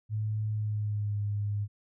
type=tone with pitch glide; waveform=sine; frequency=107.4 to 102.97 Hz; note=A2 to G#2; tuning=-41 to -14 cents; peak=-28 dBFS; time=0.09-1.68 s; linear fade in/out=50 ms; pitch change=-73 cents; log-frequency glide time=0.49-1.18 s; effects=none